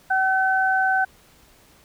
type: tone pair together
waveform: sine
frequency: 760.4 / 1523 Hz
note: F#5 / F#6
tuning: +47 / +50 cents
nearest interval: octave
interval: 1203 cents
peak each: -20 dBFS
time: 0.1-1.05 s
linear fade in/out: 10 ms
effects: pink hiss -54 dBFS RMS until 1.84 s